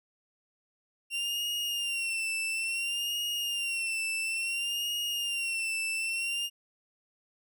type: tone with vibrato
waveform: 40% pulse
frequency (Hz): 2756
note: F7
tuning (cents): -24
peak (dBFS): -29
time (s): 1.1-6.5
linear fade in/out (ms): 50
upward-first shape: sine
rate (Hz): 0.58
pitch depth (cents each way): 66
effects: none